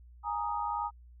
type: chord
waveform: sine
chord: Ab suspended second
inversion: none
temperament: equal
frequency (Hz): 830.6 / 932.3 / 1244.5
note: Ab5 / Bb5 / Eb6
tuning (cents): 0 / 0 / 0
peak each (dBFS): -35 / -34 / -36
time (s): 0.23-0.91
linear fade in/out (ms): 50
effects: added 60 Hz sine -51 dBFS peak until 1.2 s